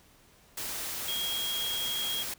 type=tone in noise; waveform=sine; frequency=3270 Hz; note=G#7; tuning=28 cents flat; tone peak=-31 dBFS; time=1.08-2.23 s; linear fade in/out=5 ms; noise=white; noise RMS=-36 dBFS; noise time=0.57-2.34 s; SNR=+2 dB; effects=pink hiss -60 dBFS RMS until 2.38 s